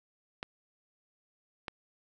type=clicks; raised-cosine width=0.3 ms; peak=-20 dBFS; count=2; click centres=0.429 / 1.682 s; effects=none